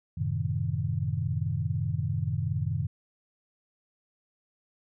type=chord; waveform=sine; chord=F# diminished seventh; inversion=none; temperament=equal; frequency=92.5 / 110 / 130.81 / 155.56 Hz; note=F#2 / A2 / C3 / Eb3; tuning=0 / 0 / 0 / 0 cents; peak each=-32 dBFS; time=0.17-2.87 s; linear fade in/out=10 ms; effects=none